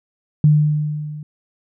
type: tone with level ramp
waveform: sine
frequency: 150.5 Hz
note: D3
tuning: 43 cents sharp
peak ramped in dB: -7 to -29 dBFS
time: 0.44-1.23 s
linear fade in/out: 2 ms
effects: none